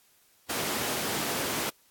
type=high-pass noise; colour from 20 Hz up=pink; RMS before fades=-31 dBFS; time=0.49-1.7 s; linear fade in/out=10 ms; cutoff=200 Hz; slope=12 dB/octave; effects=white hiss -63 dBFS RMS until 1.9 s + AAC 64 kbps

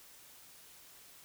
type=silence; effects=white hiss -57 dBFS RMS until 1.24 s

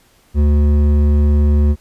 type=tone with hard clipping; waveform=sine; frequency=73.5 Hz; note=D2; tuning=2 cents sharp; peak=-11 dBFS; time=0.34-1.76 s; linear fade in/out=50 ms; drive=10 dB; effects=pink hiss -53 dBFS RMS until 1.8 s + resampled to 32000 Hz

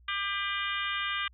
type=harmonic tone with a mistuned harmonic; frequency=398.7 Hz; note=G4; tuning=29 cents sharp; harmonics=3 / 4 / 5 / 6 / 7 / 8 / 9; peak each=-35 / -36 / -37 / -38 / -38 / -39 / -40 dBFS; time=0.08-1.28 s; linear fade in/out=5 ms; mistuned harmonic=7; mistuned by=+62 cents; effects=added 60 Hz sine -55 dBFS peak until 1.33 s

